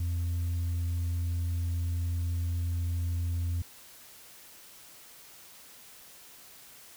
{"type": "tone", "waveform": "sine", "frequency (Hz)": 86, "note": "F2", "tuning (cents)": -26, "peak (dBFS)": -25, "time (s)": [0, 3.62], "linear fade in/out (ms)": 5, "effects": ["tanh soft clip ceiling -27 dBFS", "white hiss -52 dBFS RMS until 6.96 s"]}